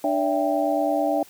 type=tone cluster; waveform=sine; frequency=296.3 / 571 / 660 / 790 Hz; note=D4 / D5 / E5 / G5; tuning=+15 / -49 / +2 / +13 cents; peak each=-25 / -26 / -24 / -26 dBFS; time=0.04-1.23 s; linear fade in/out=2 ms; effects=white hiss -50 dBFS RMS until 1.29 s + high-pass 100 Hz 12 dB/octave